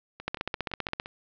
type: two click trains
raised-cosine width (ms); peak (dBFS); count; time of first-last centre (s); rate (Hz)
0.3; -13 / -23; 12 / 6; 0.28-0.999 / 0.2-1.059; 15.3 / 5.82
effects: low-pass 5000 Hz 12 dB/octave